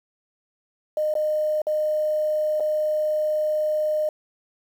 sine tone with dropouts, 612 Hz, D#5, 29 cents flat, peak -20 dBFS, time 0.97-4.09 s, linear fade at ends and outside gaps 2 ms, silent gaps 1.14-1.152 / 1.618-1.668 / 2.599-2.604 s, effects 8-bit

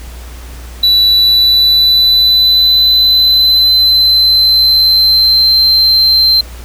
triangle tone with pitch glide, 3951 to 4119 Hz, B7 to C8, 0 to -28 cents, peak -4 dBFS, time 0.83-6.41 s, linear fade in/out 5 ms, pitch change +72 cents, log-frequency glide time 1.06-5.58 s, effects added 60 Hz sine -26 dBFS peak until 6.64 s + pink hiss -35 dBFS RMS until 6.64 s

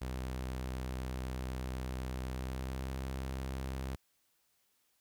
sawtooth tone with pitch glide, 64 to 65.88 Hz, C2 to C2, -38 to +12 cents, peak -33 dBFS, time 0.01-3.96 s, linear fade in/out 10 ms, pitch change +50 cents, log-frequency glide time 2.31-2.91 s, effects white hiss -75 dBFS RMS until 5 s

